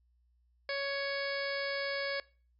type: harmonic tone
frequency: 557 Hz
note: C#5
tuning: 8 cents sharp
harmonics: 1 / 2 / 3 / 4 / 5 / 6 / 7 / 8 / 9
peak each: -36 / -45 / -39 / -40 / -52 / -49 / -51 / -43 / -46 dBFS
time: 0.69-2.2 s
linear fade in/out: 2 ms
effects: noise-tail reverb RT60 0.4 s tail -22 dB re dry + added 60 Hz sine -67 dBFS peak until 2.59 s